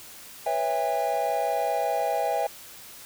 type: chord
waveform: triangle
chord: C# minor seventh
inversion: third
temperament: equal with one note detuned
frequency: 493.9 / 554.4 / 659.3 / 809.3 Hz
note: B4 / C#5 / E5 / G#5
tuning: 0 / 0 / 0 / -45 cents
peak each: -30 / -30 / -26 / -25 dBFS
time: 0.46-2.47 s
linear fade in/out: 5 ms
effects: white hiss -45 dBFS RMS until 3.05 s